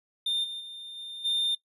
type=tone with level steps; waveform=triangle; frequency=3614 Hz; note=A7; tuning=46 cents sharp; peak=-24 / -33 / -38 / -36 / -23 dBFS; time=0.26-1.55 s; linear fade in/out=5 ms; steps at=0.43 / 0.59 / 0.96 / 1.24 s; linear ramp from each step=20 ms; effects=noise-tail reverb RT60 0.1 s tail -19 dB re dry + resampled to 32000 Hz